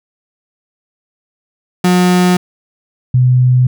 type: tone pair in turn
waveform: 35% pulse / sine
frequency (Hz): 180 / 126.22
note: F#3 / B2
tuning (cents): -47 / +38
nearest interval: tritone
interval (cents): 615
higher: first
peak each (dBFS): -6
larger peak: neither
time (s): 1.84-2.37 / 3.14-3.67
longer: neither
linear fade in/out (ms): 5
effects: none